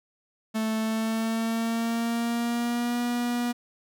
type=tone with pitch glide; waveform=45% pulse; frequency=220 to 241.3 Hz; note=A3 to B3; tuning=0 to -40 cents; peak=-25 dBFS; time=0.54-3.53 s; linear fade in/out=20 ms; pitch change=+160 cents; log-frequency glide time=0.78-3 s; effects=none